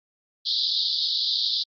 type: band-pass noise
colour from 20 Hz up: pink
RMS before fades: -25 dBFS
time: 0.45-1.64 s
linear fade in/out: 20 ms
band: 3500 to 4900 Hz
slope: 96 dB/octave
effects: Opus 48 kbps